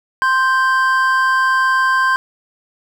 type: tone pair together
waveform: triangle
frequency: 1046.5 / 1568 Hz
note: C6 / G6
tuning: 0 / 0 cents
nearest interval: perfect fifth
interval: 700 cents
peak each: -13 dBFS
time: 0.22-2.16 s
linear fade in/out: 0 ms
effects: none